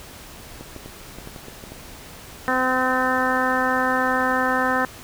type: clicks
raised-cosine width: 2 ms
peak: -23 dBFS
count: 9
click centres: 0.61 / 0.763 / 0.86 / 1.186 / 1.274 / 1.362 / 1.484 / 1.639 / 1.72 s
type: harmonic tone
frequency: 256.8 Hz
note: C4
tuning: 32 cents flat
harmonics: 1 / 2 / 3 / 4 / 5 / 6 / 7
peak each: -26 / -26 / -26 / -26 / -26 / -26 / -26 dBFS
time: 2.48-4.85 s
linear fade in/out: 0 ms
effects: pink hiss -41 dBFS RMS until 5.03 s